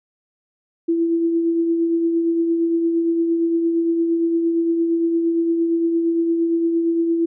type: tone with tremolo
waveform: sine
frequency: 333.8 Hz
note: E4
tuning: 22 cents sharp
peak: -14 dBFS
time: 0.88-7.26 s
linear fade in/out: 10 ms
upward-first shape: triangle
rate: 8.7 Hz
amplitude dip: 40%
effects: none